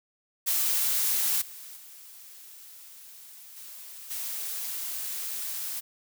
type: noise with level steps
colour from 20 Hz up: blue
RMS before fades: -26 / -44 / -48 / -44 / -34 dBFS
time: 0.46-5.81 s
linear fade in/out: 20 ms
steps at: 1.41 / 1.76 / 3.56 / 4.1 s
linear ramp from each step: 10 ms
effects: none